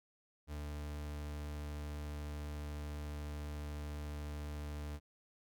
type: tone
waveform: 40% pulse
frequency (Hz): 74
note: D2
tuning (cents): +14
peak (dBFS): -40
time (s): 0.47-5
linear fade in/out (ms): 50
effects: none

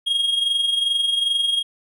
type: tone with amplitude modulation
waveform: triangle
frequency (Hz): 3263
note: G#7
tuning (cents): -31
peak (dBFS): -14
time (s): 0.06-1.63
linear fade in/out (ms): 20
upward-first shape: sine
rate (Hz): 22.5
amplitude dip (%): 55
effects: none

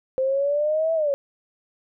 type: exponential two-way sweep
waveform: sine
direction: up then down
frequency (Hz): 519 to 659 to 546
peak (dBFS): -19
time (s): 0.18-1.14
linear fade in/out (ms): 0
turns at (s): 0.94
effects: none

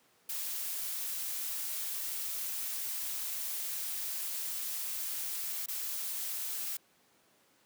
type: noise with dropouts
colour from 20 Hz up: blue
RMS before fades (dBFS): -37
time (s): 0.29-6.77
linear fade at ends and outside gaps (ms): 5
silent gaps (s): 5.661-5.683
effects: pink hiss -67 dBFS RMS until 7.65 s + high-pass 200 Hz 12 dB/octave

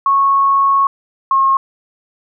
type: tone pair in turn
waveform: sine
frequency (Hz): 1101 / 1080.2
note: C#6 / C#6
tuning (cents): -12 / -45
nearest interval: unison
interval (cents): 33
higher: first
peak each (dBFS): -9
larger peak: neither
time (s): 0.06-0.87 / 1.31-1.57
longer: first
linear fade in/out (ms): 2
effects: none

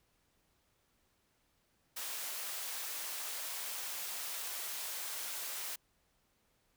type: high-pass noise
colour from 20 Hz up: white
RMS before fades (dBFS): -41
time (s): 1.96-5.76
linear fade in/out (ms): 10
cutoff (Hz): 540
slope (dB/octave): 12
effects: pink hiss -75 dBFS RMS until 6.76 s

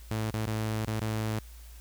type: tone with dropouts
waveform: sawtooth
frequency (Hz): 109.4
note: A2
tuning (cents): -9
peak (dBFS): -25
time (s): 0.11-1.39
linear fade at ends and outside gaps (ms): 0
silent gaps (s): 0.305-0.34 / 0.456-0.472 / 0.849-0.875 / 0.997-1.016
effects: added 57 Hz sine -45 dBFS peak until 1.8 s + white hiss -56 dBFS RMS until 1.8 s

